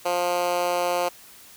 10% pulse tone with high-pass filter, 176.5 Hz, F3, 19 cents sharp, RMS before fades -24 dBFS, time 0.05-1.09 s, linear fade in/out 10 ms, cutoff 530 Hz, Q 1.8, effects white hiss -48 dBFS RMS until 1.56 s

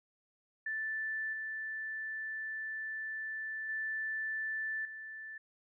sine tone with level steps, 1760 Hz, A6, in tune, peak -34 / -37 / -34 / -43 dBFS, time 0.66-5.38 s, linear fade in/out 5 ms, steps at 1.33 / 3.69 / 4.85 s, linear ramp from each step 2 ms, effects none

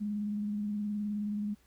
sine tone with vibrato, 207.7 Hz, G#3, in tune, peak -31 dBFS, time 0-1.55 s, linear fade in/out 20 ms, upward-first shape square, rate 19 Hz, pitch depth 22 cents each way, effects added 60 Hz sine -65 dBFS peak until 1.66 s + pink hiss -68 dBFS RMS until 1.66 s

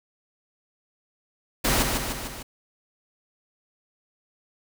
pink noise with echo, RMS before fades -22 dBFS, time 1.64-1.83 s, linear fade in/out 10 ms, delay 150 ms, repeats 4, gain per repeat -4 dB, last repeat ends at 2.43 s, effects none

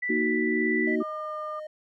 sine tone with tremolo, 1975.5 Hz, B6, in tune, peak -26 dBFS, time 0.02-0.96 s, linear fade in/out 10 ms, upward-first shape sine, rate 1.7 Hz, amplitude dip 25%
sine chord, D# minor, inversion second, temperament just, 233.3 / 311.1 / 373.4 Hz, A#3 / D#4 / F#4, +2 / 0 / +16 cents, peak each -28 dBFS, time 0.09-1.03 s, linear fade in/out 10 ms
triangle tone with pitch glide, 620 to 615 Hz, D#5 to D#5, -6 to -20 cents, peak -33 dBFS, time 0.87-1.67 s, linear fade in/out 5 ms, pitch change -14 cents, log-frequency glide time 1.11-1.37 s
sine tone, 1206 Hz, D6, 46 cents sharp, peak -33 dBFS, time 1-1.6 s, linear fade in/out 10 ms
effects none

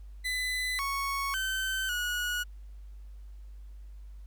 30% pulse tone with pitch steps, 2005 / 1107 / 1539 / 1456 Hz, B6 / C#6 / G6 / F#6, +26 / -3 / -32 / -28 cents, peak -27 dBFS, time 0.24-2.44 s, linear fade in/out 20 ms, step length 550 ms, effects added 50 Hz sine -43 dBFS peak until 4.26 s + pink hiss -70 dBFS RMS until 4.26 s

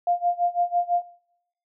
sine tone with tremolo, 701 Hz, F5, 6 cents sharp, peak -17 dBFS, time 0.07-1.02 s, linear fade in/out 2 ms, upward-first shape sine, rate 6 Hz, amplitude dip 95%, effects noise-tail reverb RT60 0.7 s tail -17 dB re dry

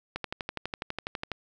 click train, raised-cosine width 0.3 ms, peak -16 dBFS, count 15, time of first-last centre 0.16-1.317 s, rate 12.1 Hz, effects none

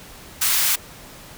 white high-pass noise, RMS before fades -19 dBFS, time 0.41-0.76 s, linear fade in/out 10 ms, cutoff 1100 Hz, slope 12 dB/octave, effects pink hiss -42 dBFS RMS until 1.37 s

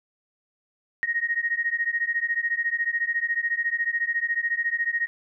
sine beating tone pair, 1864.7 / 1878.7 Hz, A#6 / A#6, 0 / +13 cents, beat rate 14 Hz, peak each -26 dBFS, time 1.03-5.07 s, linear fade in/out 0 ms, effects none

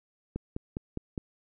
click train, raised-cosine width 3 ms, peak -20 dBFS, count 5, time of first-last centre 0.36-1.178 s, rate 4.89 Hz, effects none

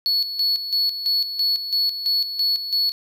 triangle tone with tremolo, 4400 Hz, C#8, 14 cents flat, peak -16 dBFS, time 0.06-2.92 s, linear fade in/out 0 ms, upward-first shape square, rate 3 Hz, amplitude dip 65%, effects none

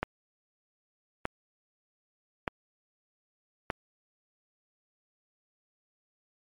click train, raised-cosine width 0.5 ms, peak -13 dBFS, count 4, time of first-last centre 0.03-3.702 s, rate 0.817 Hz, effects MP3 64 kbps

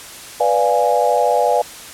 sine chord, B diminished seventh, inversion none, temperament equal, 493.9 / 587.3 / 698.5 / 830.6 Hz, B4 / D5 / F5 / Ab5, 0 / 0 / 0 / 0 cents, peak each -18 dBFS, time 0.4-1.62 s, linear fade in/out 5 ms, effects white hiss -35 dBFS RMS until 1.93 s + low-pass 11000 Hz 12 dB/octave

